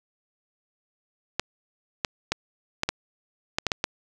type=clicks; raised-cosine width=0.2 ms; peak=-6 dBFS; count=9; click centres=1.396 / 2.048 / 2.32 / 2.834 / 2.89 / 3.585 / 3.667 / 3.718 / 3.841 s; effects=none